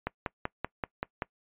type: click train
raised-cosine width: 0.5 ms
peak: -15 dBFS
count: 7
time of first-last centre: 0.07-1.222 s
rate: 5.21 Hz
effects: noise-tail reverb RT60 0.1 s tail -23 dB re dry + resampled to 8000 Hz

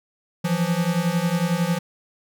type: beating tone pair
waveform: square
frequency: 166.1 / 177.1 Hz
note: E3 / F3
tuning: +13 / +24 cents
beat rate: 11 Hz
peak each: -24 / -23 dBFS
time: 0.44-1.79 s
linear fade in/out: 10 ms
effects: none

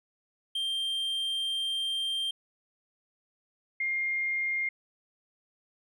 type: tone pair in turn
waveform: triangle / sine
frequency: 3170 / 2120 Hz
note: G7 / C7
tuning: +19 / +22 cents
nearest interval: perfect fifth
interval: 697 cents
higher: first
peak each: -27 dBFS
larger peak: neither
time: 0.55-2.31 / 3.8-4.69 s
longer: first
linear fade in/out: 5 ms
effects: none

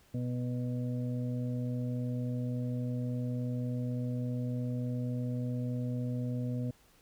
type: harmonic tone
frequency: 123.47 Hz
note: B2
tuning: in tune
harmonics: 1 / 2 / 4 / 5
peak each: -33 / -36 / -45 / -49 dBFS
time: 0.14-6.71 s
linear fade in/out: 5 ms
effects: pink hiss -64 dBFS RMS until 7.01 s

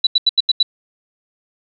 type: tone bursts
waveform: sine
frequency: 3951 Hz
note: B7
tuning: in tune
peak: -9 dBFS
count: 6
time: 0.04-0.629 s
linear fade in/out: 5 ms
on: 29 ms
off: 83 ms
effects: none

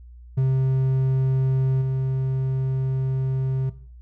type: tone with level steps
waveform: triangle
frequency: 132 Hz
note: C3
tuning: 16 cents sharp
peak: -15 / -18 dBFS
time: 0.37-3.7 s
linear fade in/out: 10 ms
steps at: 1.81 s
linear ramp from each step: 10 ms
effects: noise-tail reverb RT60 0.5 s tail -17 dB re dry + added 60 Hz sine -41 dBFS peak until 4.01 s

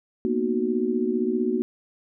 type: chord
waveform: sine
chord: B major seventh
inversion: third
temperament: just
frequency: 231.5 / 246.9 / 308.7 / 370.4 Hz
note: A#3 / B3 / D#4 / F#4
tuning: -12 / 0 / -14 / +2 cents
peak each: -27 / -27 / -30 / -25 dBFS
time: 0.25-1.62 s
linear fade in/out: 0 ms
effects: none

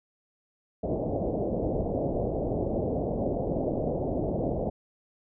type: low-pass noise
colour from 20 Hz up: white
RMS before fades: -29 dBFS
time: 0.83-4.7 s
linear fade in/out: 10 ms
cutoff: 670 Hz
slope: 48 dB/octave
effects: none

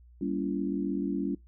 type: chord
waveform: sine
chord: G diminished seventh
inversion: none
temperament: just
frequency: 196 / 235.2 / 282.2 / 338.7 Hz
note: G3 / Bb3 / Db4 / Fb4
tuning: 0 / +16 / +31 / +47 cents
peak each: -33 / -37 / -31 / -35 dBFS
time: 0.21-1.35 s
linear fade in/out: 5 ms
effects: noise-tail reverb RT60 0.2 s tail -24 dB re dry + added 60 Hz sine -52 dBFS peak until 1.47 s

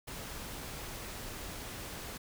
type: noise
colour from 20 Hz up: pink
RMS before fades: -43 dBFS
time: 0.07-2.18 s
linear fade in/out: 10 ms
effects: none

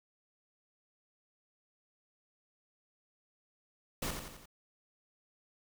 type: noise with echo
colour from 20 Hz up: pink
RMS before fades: -36 dBFS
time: 4.02-4.11 s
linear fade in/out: 5 ms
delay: 87 ms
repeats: 4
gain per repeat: -5 dB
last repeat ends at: 4.458 s
effects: none

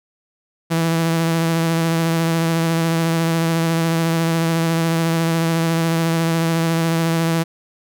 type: tone with vibrato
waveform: sawtooth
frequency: 164.81 Hz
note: E3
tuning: in tune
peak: -12 dBFS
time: 0.7-7.44 s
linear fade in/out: 20 ms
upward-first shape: triangle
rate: 14 Hz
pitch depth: 23 cents each way
effects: none

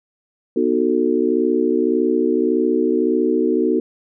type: chord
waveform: sine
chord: B dominant seventh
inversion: none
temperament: just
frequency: 246.9 / 308.7 / 370.4 / 444.5 Hz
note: B3 / D#4 / F#4 / A4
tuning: 0 / -14 / +2 / +18 cents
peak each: -21 / -20 / -19 / -21 dBFS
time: 0.56-3.8 s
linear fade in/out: 5 ms
effects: none

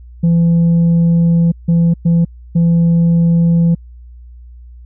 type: tone bursts at uneven times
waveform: sine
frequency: 168.6 Hz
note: E3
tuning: 39 cents sharp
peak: -5 dBFS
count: 4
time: 0.23-1.52 / 1.68-1.94 / 2.05-2.25 / 2.55-3.75 s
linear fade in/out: 10 ms
effects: tanh soft clip ceiling -7 dBFS + added 60 Hz sine -33 dBFS peak until 4.85 s

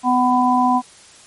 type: harmonic tone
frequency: 250 Hz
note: B3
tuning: 21 cents sharp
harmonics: 1 / 3 / 4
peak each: -17 / -17 / -17 dBFS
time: 0.03-0.82 s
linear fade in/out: 50 ms
effects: white hiss -45 dBFS RMS until 1.26 s + MP3 48 kbps

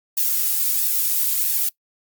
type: noise with flanger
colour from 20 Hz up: violet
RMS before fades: -20 dBFS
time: 0.17-1.69 s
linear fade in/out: 5 ms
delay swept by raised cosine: 1.1 to 2.4 ms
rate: 1.5 Hz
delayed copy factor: +0.5
effects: noise-tail reverb RT60 0.1 s tail -21 dB re dry + Opus 48 kbps

